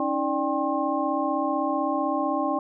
sine tone cluster, 278 / 313.8 / 590 / 792 / 1069 Hz, C#4 / D#4 / D5 / G5 / C6, +5 / +15 / +8 / +18 / +37 cents, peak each -29 dBFS, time 0-2.59 s, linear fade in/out 2 ms, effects none

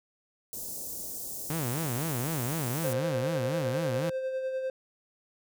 white band-stop noise, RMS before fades -38 dBFS, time 0.53-2.93 s, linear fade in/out 0 ms, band 640 to 5900 Hz, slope 24 dB/octave
sawtooth tone with vibrato, 140 Hz, C#3, 18 cents sharp, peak -26 dBFS, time 1.5-4.1 s, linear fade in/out 2 ms, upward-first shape sine, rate 4 Hz, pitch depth 300 cents each way
triangle tone with tremolo, 523.3 Hz, C5, in tune, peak -26 dBFS, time 2.84-4.7 s, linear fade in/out 2 ms, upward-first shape sine, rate 10 Hz, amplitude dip 40%
effects none

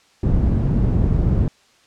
white low-pass noise, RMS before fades -17 dBFS, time 0.23-1.48 s, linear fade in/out 2 ms, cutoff 130 Hz, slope 12 dB/octave, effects white hiss -55 dBFS RMS until 1.86 s + low-pass 6000 Hz 12 dB/octave

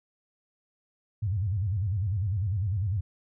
sine tone with vibrato, 98 Hz, G2, in tune, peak -25 dBFS, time 1.22-3.01 s, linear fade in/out 10 ms, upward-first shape square, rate 10 Hz, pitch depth 160 cents each way, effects none

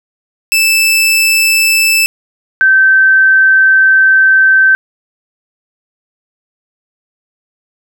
sawtooth / sine tone pair in turn, 2636 / 1548.1 Hz, E7 / G6, -1 / -22 cents, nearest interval major sixth, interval 921 cents, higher first, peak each -4 dBFS, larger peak neither, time 0.52-2.06 / 2.61-4.75 s, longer second, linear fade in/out 0 ms, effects none

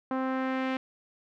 sawtooth tone with low-pass filter sweep, 261.6 Hz, C4, in tune, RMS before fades -30 dBFS, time 0.11-0.77 s, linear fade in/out 2 ms, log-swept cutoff 1200 to 2600 Hz, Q 1.5, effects none

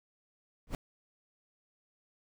brown noise with exponential growth, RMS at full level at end -26 dBFS, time 0.67-0.75 s, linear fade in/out 1 ms, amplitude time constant 17 ms, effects none

